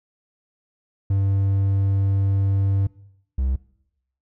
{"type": "tone pair in turn", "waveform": "triangle", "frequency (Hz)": [98, 65.41], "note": ["G2", "C2"], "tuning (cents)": [0, 0], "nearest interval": "perfect fifth", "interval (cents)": 700, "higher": "first", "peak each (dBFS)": [-15, -17], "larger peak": "first", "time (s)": [[1.1, 2.87], [3.38, 3.56]], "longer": "first", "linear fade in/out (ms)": 5, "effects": ["noise-tail reverb RT60 0.8 s tail -21 dB re dry"]}